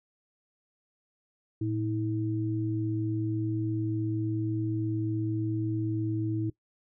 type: tone pair together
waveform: sine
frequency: 112.62 / 321.3 Hz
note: A2 / E4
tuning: +41 / -44 cents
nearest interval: octave + tritone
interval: 1815 cents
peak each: -30 / -30 dBFS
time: 1.61-6.5 s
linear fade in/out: 5 ms
effects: noise-tail reverb RT60 0.1 s tail -19 dB re dry